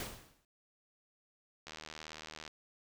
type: noise with exponential decay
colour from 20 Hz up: pink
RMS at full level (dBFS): -38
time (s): 0-0.45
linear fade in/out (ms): 1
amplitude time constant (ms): 96
type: click train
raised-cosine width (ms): 0.2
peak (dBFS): -28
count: 64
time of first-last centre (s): 1.67-2.478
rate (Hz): 78
effects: none